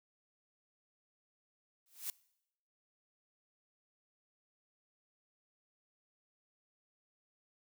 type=noise with exponential growth; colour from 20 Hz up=blue; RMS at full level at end=-36 dBFS; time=1.86-2.1 s; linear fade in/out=1 ms; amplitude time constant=51 ms; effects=noise-tail reverb RT60 0.8 s tail -23 dB re dry